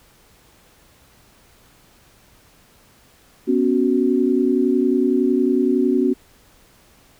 sine chord, B suspended second, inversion none, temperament just, 246.9 / 277.8 / 370.4 Hz, B3 / C#4 / F#4, 0 / +4 / +2 cents, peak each -19 dBFS, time 3.47-6.14 s, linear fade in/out 20 ms, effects pink hiss -53 dBFS RMS until 7.19 s

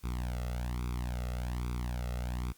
sawtooth tone with flanger, 60.9 Hz, B1, 24 cents flat, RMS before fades -35 dBFS, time 0.03-2.53 s, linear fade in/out 20 ms, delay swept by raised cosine 0.83 to 1.52 ms, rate 1.2 Hz, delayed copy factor +0.9, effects white hiss -63 dBFS RMS until 2.57 s + Opus 48 kbps

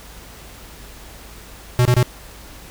square tone bursts, 123.47 Hz, B2, in tune, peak -12 dBFS, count 3, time 1.79-2.028 s, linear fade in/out 0 ms, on 62 ms, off 26 ms, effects added 52 Hz sine -42 dBFS peak until 2.7 s + pink hiss -41 dBFS RMS until 2.7 s

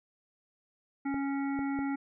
harmonic tone, 276.9 Hz, C#4, 2 cents flat, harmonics 1 / 3 / 5 / 7 / 8, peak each -30 / -40 / -44 / -47 / -48 dBFS, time 1.05-1.96 s, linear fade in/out 10 ms
clicks, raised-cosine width 2 ms, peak -27 dBFS, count 3, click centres 1.143 / 1.591 / 1.79 s
effects none

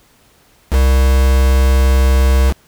triangle tone with quantisation, 65.7 Hz, C2, 8 cents sharp, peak -6 dBFS, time 0.7-2.54 s, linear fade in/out 50 ms, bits 3, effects pink hiss -51 dBFS RMS until 2.67 s

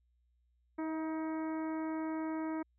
harmonic tone with a mistuned harmonic, 316.7 Hz, D#4, 31 cents sharp, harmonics 1 / 2 / 3 / 4 / 5 / 6 / 7, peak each -35 / -45 / -45 / -50 / -54 / -56 / -56 dBFS, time 0.78-2.63 s, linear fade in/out 10 ms, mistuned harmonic 2, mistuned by +17 cents, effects added 60 Hz sine -70 dBFS peak until 2.78 s

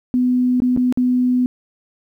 sine tone with dropouts, 250 Hz, B3, 21 cents sharp, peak -13 dBFS, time 0.14-1.46 s, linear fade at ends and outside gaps 0 ms, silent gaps 0.602-0.62 / 0.764-0.774 / 0.925-0.974 s, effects 9-bit

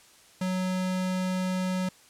square tone, 185 Hz, F#3, in tune, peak -27 dBFS, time 0.41-1.89 s, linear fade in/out 5 ms, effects white hiss -56 dBFS RMS until 2.09 s + low-pass 10000 Hz 12 dB/octave

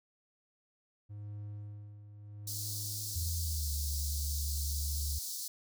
triangle tone with tremolo, 103.6 Hz, G#2, 4 cents flat, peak -38 dBFS, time 1.09-3.3 s, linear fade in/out 20 ms, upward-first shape sine, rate 0.76 Hz, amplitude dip 65%
pink high-pass noise, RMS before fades -40 dBFS, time 2.47-5.48 s, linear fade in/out 5 ms, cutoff 4300 Hz, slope 48 dB/octave
sine tone with pitch glide, 82.41 to 72.16 Hz, E2 to D2, 0 to -30 cents, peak -33 dBFS, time 3.15-5.19 s, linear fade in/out 10 ms, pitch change -230 cents, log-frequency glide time 3.38-3.71 s
effects none

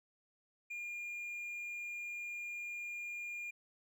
triangle tone, 2414 Hz, D7, 47 cents sharp, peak -39 dBFS, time 0.7-3.51 s, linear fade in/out 10 ms, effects none

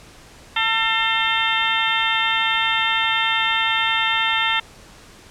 harmonic tone with a mistuned harmonic, 449.2 Hz, A4, 36 cents sharp, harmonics 2 / 3 / 4 / 5 / 6 / 7 / 8, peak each -25 / -25 / -25 / -25 / -25 / -25 / -25 dBFS, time 0.56-4.6 s, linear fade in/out 5 ms, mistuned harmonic 5, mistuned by -98 cents, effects pink hiss -45 dBFS RMS until 5.3 s + low-pass 9000 Hz 12 dB/octave

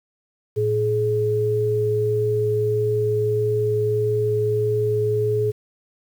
sine tone pair together, 112.7 / 423 Hz, A2 / G#4, +42 / +32 cents, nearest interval octave + major seventh, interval 2290 cents, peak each -23 / -19 dBFS, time 0.56-5.52 s, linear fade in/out 20 ms, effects 8-bit

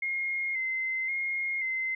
sine tone with vibrato, 2104 Hz, C7, 9 cents sharp, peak -28 dBFS, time 0.02-1.95 s, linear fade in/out 5 ms, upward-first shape square, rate 0.94 Hz, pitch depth 31 cents each way, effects none

